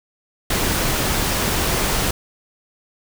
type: noise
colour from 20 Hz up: pink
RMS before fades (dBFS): -20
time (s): 0.5-2.11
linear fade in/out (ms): 5
effects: none

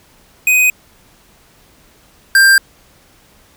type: tone pair in turn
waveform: square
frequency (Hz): 2500 / 1586.2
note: D#7 / G6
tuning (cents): +8 / +20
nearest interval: minor sixth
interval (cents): 788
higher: first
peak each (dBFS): -9 / -6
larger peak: second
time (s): 0.47-0.7 / 2.35-2.58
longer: neither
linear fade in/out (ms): 2
effects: pink hiss -49 dBFS RMS until 3.56 s

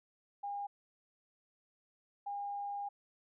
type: tone bursts at uneven times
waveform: sine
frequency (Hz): 809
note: G#5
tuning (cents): -46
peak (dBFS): -37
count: 2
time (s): 0.43-0.67 / 2.26-2.89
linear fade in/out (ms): 10
effects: none

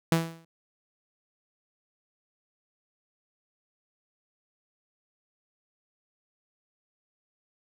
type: tone with exponential decay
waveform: sawtooth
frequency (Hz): 164.81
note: E3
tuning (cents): 0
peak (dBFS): -14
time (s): 0.12-0.45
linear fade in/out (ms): 2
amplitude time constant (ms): 71
effects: none

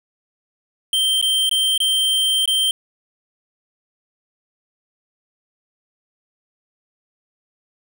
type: tone with dropouts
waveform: square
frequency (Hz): 3138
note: G7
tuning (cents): +1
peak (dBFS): -16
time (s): 0.93-2.71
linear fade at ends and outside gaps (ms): 2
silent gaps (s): 1.214-1.225 / 1.494-1.512 / 1.778-1.802 / 2.457-2.476
effects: none

